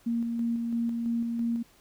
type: tone with tremolo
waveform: sine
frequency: 233.1 Hz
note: A#3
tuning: in tune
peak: -25 dBFS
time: 0.06-1.63 s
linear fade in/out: 10 ms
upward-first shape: square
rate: 3 Hz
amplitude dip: 30%
effects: pink hiss -60 dBFS RMS until 1.8 s